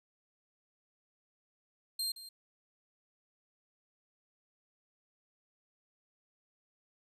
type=tone with echo; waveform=sawtooth; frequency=4186 Hz; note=C8; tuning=in tune; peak=-30 dBFS; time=1.99-2.12 s; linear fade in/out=5 ms; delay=170 ms; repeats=1; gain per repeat=-14 dB; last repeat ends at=2.29 s; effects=resampled to 32000 Hz + 12-bit